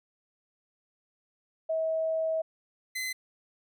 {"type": "tone pair in turn", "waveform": ["sine", "sawtooth"], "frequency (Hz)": [643, 2041], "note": ["E5", "C7"], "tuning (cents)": [-43, -44], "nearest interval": "octave + minor sixth", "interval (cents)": 1999, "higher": "second", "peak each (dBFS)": [-26, -28], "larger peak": "first", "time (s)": [[1.69, 2.42], [2.95, 3.13]], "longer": "first", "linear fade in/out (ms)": 10, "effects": []}